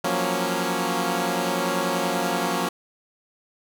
10% pulse chord, Gb major seventh, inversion third, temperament equal, 174.61 / 185 / 233.1 / 277.2 Hz, F3 / Gb3 / Bb3 / Db4, 0 / 0 / 0 / 0 cents, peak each -20 dBFS, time 0.04-2.69 s, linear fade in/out 5 ms, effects none

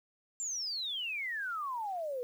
sine exponential sweep, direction down, 7450 to 477.1 Hz, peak -34 dBFS, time 0.4-2.23 s, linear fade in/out 0 ms, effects 10-bit

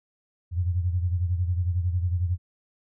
sine beating tone pair, 87.31 / 98.31 Hz, F2 / G2, 0 / +5 cents, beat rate 11 Hz, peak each -23 / -30 dBFS, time 0.51-2.38 s, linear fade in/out 50 ms, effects none

